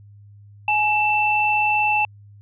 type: tone pair together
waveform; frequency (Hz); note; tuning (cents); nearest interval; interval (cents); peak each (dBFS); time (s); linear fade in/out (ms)
sine; 842 / 2665; G#5 / E7; +24 / +18; octave + minor sixth; 1994; -19; 0.68-2.05; 2
effects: added 102 Hz sine -43 dBFS peak until 2.41 s